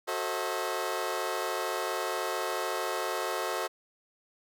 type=chord; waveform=20% pulse; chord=F# diminished seventh; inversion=none; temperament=just; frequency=370 / 444 / 532.8 / 639.4 Hz; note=F#4 / A4 / C5 / Eb5; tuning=0 / +16 / +31 / +47 cents; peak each=-31 dBFS; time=0.07-3.68 s; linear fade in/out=20 ms; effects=none